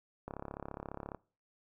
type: click train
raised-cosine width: 1 ms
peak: -27 dBFS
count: 31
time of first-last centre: 0.28-1.147 s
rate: 34.6 Hz
effects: noise-tail reverb RT60 0.4 s tail -23 dB re dry